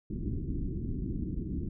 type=low-pass noise; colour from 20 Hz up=pink; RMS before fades=-34 dBFS; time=0.1-1.69 s; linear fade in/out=5 ms; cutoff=350 Hz; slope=48 dB/octave; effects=none